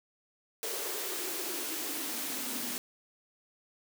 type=noise with high-pass filter sweep; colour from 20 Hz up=white; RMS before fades=-36 dBFS; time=0.63-2.78 s; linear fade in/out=0 ms; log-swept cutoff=440 to 230 Hz; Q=6.7; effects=none